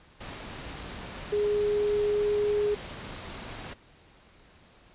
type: tone in noise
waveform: sine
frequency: 415.3 Hz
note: G#4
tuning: in tune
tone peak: -23 dBFS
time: 1.32-2.75 s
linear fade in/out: 10 ms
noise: pink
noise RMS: -40 dBFS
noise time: 0.2-3.74 s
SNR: +14 dB
effects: pink hiss -57 dBFS RMS until 4.94 s + resampled to 8000 Hz